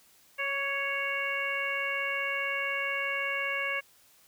harmonic tone with a mistuned harmonic, 554.4 Hz, C#5, in tune, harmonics 1 / 2 / 3 / 4 / 5, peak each -38 / -38 / -35 / -32 / -36 dBFS, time 0.38-3.81 s, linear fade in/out 20 ms, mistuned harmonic 2, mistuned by +19 cents, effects white hiss -61 dBFS RMS until 4.27 s

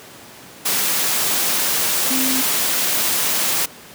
sine tone in noise, 261.3 Hz, C4, 2 cents flat, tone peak -21 dBFS, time 2.1-2.42 s, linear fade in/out 10 ms, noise white, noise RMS -19 dBFS, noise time 0.65-3.66 s, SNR -5 dB, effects pink hiss -40 dBFS RMS until 3.94 s + high-pass 150 Hz 12 dB/octave

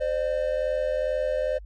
triangle tone pair together, 520 / 602.3 Hz, C5 / D5, -11 / +44 cents, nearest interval minor third, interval 255 cents, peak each -24 / -24 dBFS, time 0-1.59 s, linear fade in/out 20 ms, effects added 50 Hz sine -39 dBFS peak until 1.65 s + MP3 48 kbps

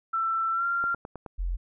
sine tone with pitch glide, 1336 to 1383.9 Hz, E6 to F6, +23 to -16 cents, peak -24 dBFS, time 0.13-0.95 s, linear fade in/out 10 ms, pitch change +61 cents, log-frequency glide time 0.52-0.65 s
click train, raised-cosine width 1 ms, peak -24 dBFS, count 5, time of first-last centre 0.84-1.262 s, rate 9.47 Hz
sine tone, 43.9 Hz, F1, 10 cents sharp, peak -26 dBFS, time 1.38-1.57 s, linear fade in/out 20 ms
effects none

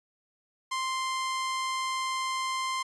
sawtooth tone, 1046.5 Hz, C6, in tune, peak -25 dBFS, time 0.71-2.83 s, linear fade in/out 10 ms, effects resampled to 22050 Hz

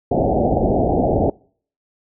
white low-pass noise, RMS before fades -17 dBFS, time 0.11-1.3 s, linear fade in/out 5 ms, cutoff 780 Hz, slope 96 dB/octave, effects noise-tail reverb RT60 0.5 s tail -25 dB re dry

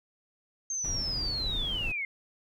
sine linear sweep, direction down, 6400 to 2093 Hz, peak -30 dBFS, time 0.7-2.05 s, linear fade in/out 2 ms
brown noise, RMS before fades -36 dBFS, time 0.84-1.92 s, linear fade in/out 5 ms
effects none

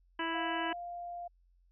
harmonic tone, 329.6 Hz, E4, in tune, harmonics 1 / 2 / 3 / 4 / 5 / 6 / 7 / 8 / 9, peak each -38 / -45 / -37 / -46 / -39 / -45 / -49 / -47 / -43 dBFS, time 0.19-0.73 s, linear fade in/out 5 ms
sine tone, 698.5 Hz, F5, in tune, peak -39 dBFS, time 0.34-1.28 s, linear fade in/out 10 ms
effects added 44 Hz sine -64 dBFS peak until 1.71 s

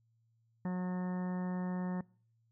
harmonic tone, 181.6 Hz, F#3, 32 cents flat, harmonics 1 / 2 / 3 / 4 / 5 / 6 / 7 / 8 / 9 / 10, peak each -33 / -48 / -48 / -51 / -49 / -55 / -59 / -62 / -63 / -55 dBFS, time 0.65-2.01 s, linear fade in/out 2 ms, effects noise-tail reverb RT60 0.5 s tail -25 dB re dry + added 114 Hz sine -70 dBFS peak until 2.51 s

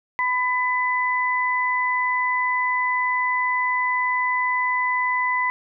sine tone pair together, 1001 / 2002 Hz, B5 / B6, +23 / +23 cents, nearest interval octave, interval 1200 cents, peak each -22 dBFS, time 0.19-5.5 s, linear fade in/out 0 ms, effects none

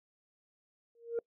sine tone with exponential growth, 466.2 Hz, A#4, in tune, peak -26 dBFS, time 0.95-1.19 s, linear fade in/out 2 ms, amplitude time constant 51 ms, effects noise-tail reverb RT60 0.1 s tail -26 dB re dry + tanh soft clip ceiling -27 dBFS

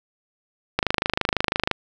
click train, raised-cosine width 0.3 ms, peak -3 dBFS, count 25, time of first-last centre 0.79-1.713 s, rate 26 Hz, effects none

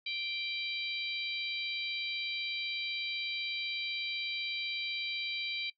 harmonic tone, 784 Hz, G5, in tune, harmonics 3 / 4 / 5 / 6, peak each -38 / -41 / -39 / -45 dBFS, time 0.06-5.7 s, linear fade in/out 5 ms, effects noise-tail reverb RT60 0.1 s tail -19 dB re dry

